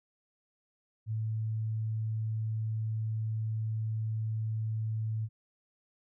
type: tone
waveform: sine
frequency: 110 Hz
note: A2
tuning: in tune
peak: -30 dBFS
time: 1.06-5.29 s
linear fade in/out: 50 ms
effects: none